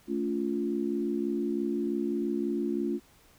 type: chord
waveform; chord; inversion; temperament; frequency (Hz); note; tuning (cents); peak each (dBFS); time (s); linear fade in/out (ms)
sine; A augmented; none; equal with one note detuned; 220 / 283.3 / 349.2; A3 / C#4 / E#4; 0 / +38 / 0; -32 / -32 / -31; 0.07-3; 50
effects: pink hiss -60 dBFS RMS until 3.38 s